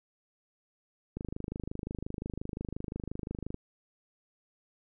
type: click train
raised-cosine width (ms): 3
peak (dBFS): -23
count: 62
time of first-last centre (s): 1.17-3.544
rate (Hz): 25.7
effects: none